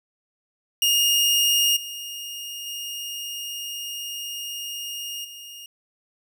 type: tone with level steps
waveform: sawtooth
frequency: 2842 Hz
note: F7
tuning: 30 cents sharp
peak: -14 / -29 / -27 / -35 dBFS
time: 0.82-5.66 s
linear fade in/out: 2 ms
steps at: 1.76 / 2.66 / 5.24 s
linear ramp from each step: 10 ms
effects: none